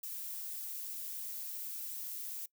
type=noise; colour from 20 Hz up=violet; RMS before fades=-42 dBFS; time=0.03-2.46 s; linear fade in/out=5 ms; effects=noise-tail reverb RT60 0.1 s tail -21 dB re dry